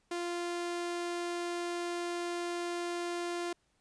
sawtooth tone, 347.5 Hz, F4, 9 cents flat, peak -30 dBFS, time 0.11-3.53 s, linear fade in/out 5 ms, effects pink hiss -74 dBFS RMS until 3.8 s + resampled to 22050 Hz

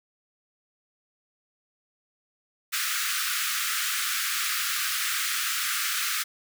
pink high-pass noise, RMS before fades -28 dBFS, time 2.72-6.24 s, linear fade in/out 20 ms, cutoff 1200 Hz, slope 96 dB/octave, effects none

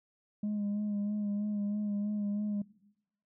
sine tone with vibrato, 206.6 Hz, G#3, 9 cents flat, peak -28 dBFS, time 0.43-2.62 s, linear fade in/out 5 ms, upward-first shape sine, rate 3.1 Hz, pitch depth 30 cents each way, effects noise-tail reverb RT60 0.9 s tail -21 dB re dry + tanh soft clip ceiling -29 dBFS

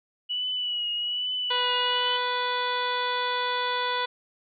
sine tone with vibrato, 2940 Hz, F#7, 12 cents flat, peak -26 dBFS, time 0.29-2.18 s, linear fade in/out 20 ms, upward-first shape triangle, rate 1.2 Hz, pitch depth 44 cents each way
harmonic tone, 493.9 Hz, B4, in tune, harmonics 1 / 2 / 3 / 4 / 5 / 6 / 7 / 8 / 9, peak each -33 / -28 / -33 / -36 / -39 / -44 / -32 / -42 / -42 dBFS, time 1.5-4.06 s, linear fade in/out 10 ms
effects none

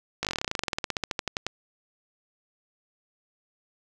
slowing click train, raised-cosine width 0.2 ms, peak -10 dBFS, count 27, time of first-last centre 0.23-1.466 s, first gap 18 ms, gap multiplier 1.07, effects none

